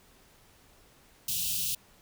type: band-stop noise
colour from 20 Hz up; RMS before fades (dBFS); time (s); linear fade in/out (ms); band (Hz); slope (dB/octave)
white; -31; 1.28-1.75; 5; 200 to 2600; 96
effects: pink hiss -60 dBFS RMS until 2.01 s